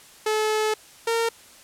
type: tone pair in turn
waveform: sawtooth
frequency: 431.3 / 459.2 Hz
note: A4 / A#4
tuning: -35 / -26 cents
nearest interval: minor second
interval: 109 cents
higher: second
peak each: -17 dBFS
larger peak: neither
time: 0.26-0.74 / 1.07-1.29 s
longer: first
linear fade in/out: 5 ms
effects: white hiss -49 dBFS RMS until 1.63 s + low-pass 11000 Hz 12 dB/octave

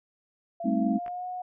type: tone with pitch glide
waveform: sine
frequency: 680 to 728.8 Hz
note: F5 to F#5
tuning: -46 to -26 cents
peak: -32 dBFS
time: 0.6-1.42 s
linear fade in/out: 5 ms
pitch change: +120 cents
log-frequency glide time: 0.78-1.26 s
type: chord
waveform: sine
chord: A half-diminished seventh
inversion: third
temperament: just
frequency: 198 / 220 / 264 / 316.8 Hz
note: G3 / A3 / C4 / Eb4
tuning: +18 / 0 / +16 / +31 cents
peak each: -29 / -27 / -28 / -31 dBFS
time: 0.64-0.99 s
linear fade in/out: 20 ms
type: clicks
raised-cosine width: 0.5 ms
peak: -30 dBFS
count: 2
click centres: 1.063 / 1.08 s
effects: none

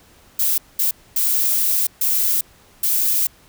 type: noise bursts at uneven times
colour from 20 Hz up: violet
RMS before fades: -18 dBFS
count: 5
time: 0.39-0.58 / 0.79-0.91 / 1.16-1.87 / 2.01-2.41 / 2.83-3.27 s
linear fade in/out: 5 ms
effects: pink hiss -51 dBFS RMS until 3.48 s

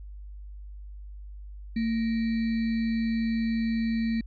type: tone with sample-and-hold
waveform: sine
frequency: 226.4 Hz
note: A3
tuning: 50 cents sharp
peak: -24 dBFS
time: 1.76-4.21 s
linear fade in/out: 5 ms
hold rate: 2100 Hz
effects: added 50 Hz sine -39 dBFS peak until 4.26 s + resampled to 11025 Hz

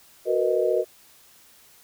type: chord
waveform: sine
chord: B major seventh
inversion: second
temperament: equal with one note detuned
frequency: 370 / 459.5 / 493.9 / 622.3 Hz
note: F#4 / A#4 / B4 / D#5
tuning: 0 / -25 / 0 / 0 cents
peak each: -25 dBFS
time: 0.25-0.85 s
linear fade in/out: 50 ms
effects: white hiss -54 dBFS RMS until 1.83 s

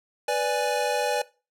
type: chord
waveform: square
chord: G# diminished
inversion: first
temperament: equal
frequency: 493.9 / 587.3 / 830.6 Hz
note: B4 / D5 / G#5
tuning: 0 / 0 / 0 cents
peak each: -28 dBFS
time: 0.28-1.22 s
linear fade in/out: 5 ms
effects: noise-tail reverb RT60 0.3 s tail -19 dB re dry + low-pass 12000 Hz 12 dB/octave

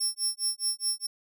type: tone with tremolo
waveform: 20% pulse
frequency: 5400 Hz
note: E8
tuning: 41 cents sharp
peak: -19 dBFS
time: 0-1.07 s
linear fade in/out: 10 ms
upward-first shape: sine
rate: 4.8 Hz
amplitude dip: 100%
effects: none

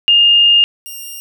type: tone pair in turn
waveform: sine / 5% pulse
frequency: 2826 / 2812 Hz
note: F7 / F7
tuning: +20 / +11 cents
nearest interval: unison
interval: 9 cents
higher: first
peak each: -6 / -18 dBFS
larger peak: first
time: 0.08-0.64 / 0.86-1.2 s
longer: first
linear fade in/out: 0 ms
effects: none

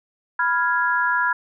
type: chord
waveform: sine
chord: F diminished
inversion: second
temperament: equal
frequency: 987.8 / 1396.9 / 1661.2 Hz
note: Cb6 / F6 / Ab6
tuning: 0 / 0 / 0 cents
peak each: -22 dBFS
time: 0.39-1.33 s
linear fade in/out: 5 ms
effects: none

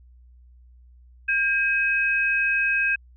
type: tone pair together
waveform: sine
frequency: 1603 / 2543 Hz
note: G6 / D#7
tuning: +38 / +37 cents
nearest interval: minor sixth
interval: 799 cents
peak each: -22 dBFS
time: 1.28-2.96 s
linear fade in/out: 10 ms
effects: added 61 Hz sine -48 dBFS peak until 3.16 s

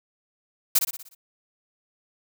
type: noise with echo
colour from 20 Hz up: blue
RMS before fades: -17 dBFS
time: 0.75-0.79 s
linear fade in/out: 10 ms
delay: 60 ms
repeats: 6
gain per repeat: -6 dB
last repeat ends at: 1.15 s
effects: none

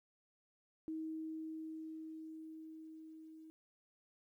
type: tone with level ramp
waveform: sine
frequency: 317.5 Hz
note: D#4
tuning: 35 cents sharp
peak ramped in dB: -39 to -53 dBFS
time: 0.88-3.5 s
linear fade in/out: 0 ms
effects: 13-bit

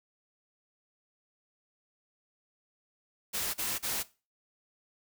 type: noise bursts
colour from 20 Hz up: white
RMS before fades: -33 dBFS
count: 3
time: 3.33-4.034 s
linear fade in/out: 20 ms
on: 210 ms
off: 37 ms
effects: noise-tail reverb RT60 0.3 s tail -18 dB re dry

